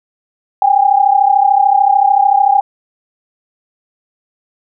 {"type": "tone pair together", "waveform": "sine", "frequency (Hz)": [784, 817.5], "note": ["G5", "G#5"], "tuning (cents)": [0, -28], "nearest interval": "minor second", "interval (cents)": 72, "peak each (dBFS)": -10, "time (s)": [0.62, 2.61], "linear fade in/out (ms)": 2, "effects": []}